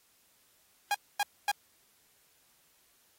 sawtooth tone bursts, 817 Hz, G#5, 29 cents flat, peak -22 dBFS, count 3, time 0.91-1.515 s, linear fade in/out 2 ms, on 35 ms, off 250 ms, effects white hiss -67 dBFS RMS until 3.18 s + AAC 48 kbps

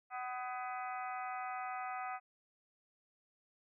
harmonic tone with a mistuned harmonic, 250.7 Hz, B3, 26 cents sharp, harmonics 3 / 4 / 5 / 6 / 7 / 8 / 9 / 10, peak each -41 / -53 / -44 / -52 / -58 / -51 / -60 / -53 dBFS, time 0.1-2.2 s, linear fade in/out 50 ms, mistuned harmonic 7, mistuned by -91 cents, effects none

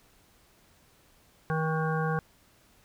harmonic tone with a mistuned harmonic, 158.7 Hz, D#3, 35 cents sharp, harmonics 1 / 3 / 5 / 7 / 9 / 10, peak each -28 / -33 / -35 / -36 / -38 / -38 dBFS, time 1.5-2.19 s, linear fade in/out 0 ms, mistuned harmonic 9, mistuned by +16 cents, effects pink hiss -62 dBFS RMS until 2.84 s

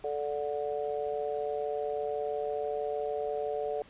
harmonic tone, 146.1 Hz, D3, 9 cents flat, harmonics 3 / 4 / 5, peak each -33 / -35 / -37 dBFS, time 0.04-3.82 s, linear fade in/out 2 ms, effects pink hiss -56 dBFS RMS until 3.89 s + resampled to 8000 Hz

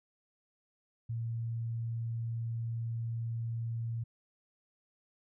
sine tone, 115.3 Hz, A#2, 19 cents flat, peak -33 dBFS, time 1.09-4.04 s, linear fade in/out 10 ms, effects none

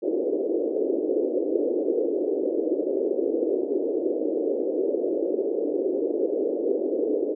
pink band-pass noise, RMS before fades -25 dBFS, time 0.02-7.35 s, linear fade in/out 20 ms, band 310 to 520 Hz, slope 48 dB/octave, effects none

